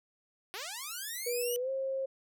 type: linear sweep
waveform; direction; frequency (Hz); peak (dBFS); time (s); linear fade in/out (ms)
5% pulse; up; 353.3 to 2994; -27; 0.54-1.56; 0
type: tone with pitch glide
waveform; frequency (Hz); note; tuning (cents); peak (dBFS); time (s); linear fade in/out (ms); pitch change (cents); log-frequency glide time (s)
sine; 484.8 to 534.8; B4 to C5; -32 to +38; -31; 1.26-2.06; 10; +170; 1.57-1.7
effects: none